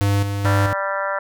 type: tone with tremolo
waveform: square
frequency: 100.4 Hz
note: G2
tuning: 42 cents sharp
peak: -16 dBFS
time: 0.01-0.73 s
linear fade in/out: 0 ms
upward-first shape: square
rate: 2.3 Hz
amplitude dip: 50%
type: harmonic tone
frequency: 196 Hz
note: G3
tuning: in tune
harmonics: 3 / 4 / 5 / 6 / 7 / 8 / 9 / 10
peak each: -25 / -33 / -27 / -34 / -26 / -32 / -30 / -38 dBFS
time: 0.45-1.19 s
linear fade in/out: 5 ms
effects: none